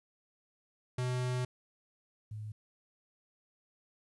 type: tone pair in turn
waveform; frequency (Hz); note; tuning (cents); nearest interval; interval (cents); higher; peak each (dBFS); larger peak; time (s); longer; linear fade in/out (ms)
square / sine; 125.7 / 106.93; B2 / A2; +31 / -49; minor third; 280; first; -32 / -39; first; 0.98-1.45 / 2.31-2.52; first; 5
effects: resampled to 24000 Hz + 12-bit